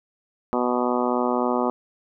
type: harmonic tone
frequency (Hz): 123.47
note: B2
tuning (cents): 0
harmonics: 2 / 3 / 4 / 5 / 6 / 7 / 8 / 9 / 10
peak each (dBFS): -25 / -27 / -28 / -29 / -30 / -30 / -31 / -32 / -32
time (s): 0.53-1.7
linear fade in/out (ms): 0
effects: none